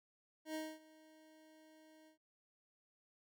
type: tone with ADSR envelope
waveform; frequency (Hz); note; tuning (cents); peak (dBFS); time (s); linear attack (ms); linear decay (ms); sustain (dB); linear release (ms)
25% pulse; 313.3; D#4; +12; -36; 0.45-2.18; 97; 240; -22; 110
effects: none